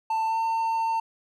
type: tone with pitch glide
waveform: triangle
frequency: 890 to 903.5 Hz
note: A5 to A5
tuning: +20 to +46 cents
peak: -21 dBFS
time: 0.1-1 s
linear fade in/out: 5 ms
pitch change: +26 cents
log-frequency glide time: 0.26-0.38 s
effects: none